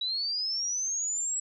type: linear sweep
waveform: sine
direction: up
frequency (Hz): 3865 to 7800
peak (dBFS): -28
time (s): 0.01-1.4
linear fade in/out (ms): 5
effects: none